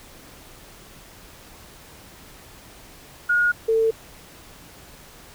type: tone pair in turn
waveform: sine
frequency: 1438 / 447.9 Hz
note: F#6 / A4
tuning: -50 / +31 cents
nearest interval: octave + minor sixth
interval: 2019 cents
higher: first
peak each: -16 dBFS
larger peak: neither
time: 3.29-3.52 / 3.68-3.91 s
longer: neither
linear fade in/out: 10 ms
effects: pink hiss -46 dBFS RMS until 5.34 s